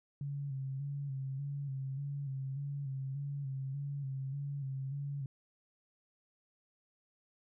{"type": "tone with vibrato", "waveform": "sine", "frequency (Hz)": 137.9, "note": "C#3", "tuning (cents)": -9, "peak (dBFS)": -36, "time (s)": [0.21, 5.26], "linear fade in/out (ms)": 2, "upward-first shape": "square", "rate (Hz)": 1.7, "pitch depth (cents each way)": 46, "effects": []}